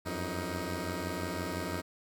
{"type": "tone cluster", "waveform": "10% pulse", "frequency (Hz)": [86.2, 92.1, 314.3], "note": ["F2", "F#2", "D#4"], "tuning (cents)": [-22, -7, 18], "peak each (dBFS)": -30, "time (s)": [0.05, 1.82], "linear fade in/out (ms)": 20, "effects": []}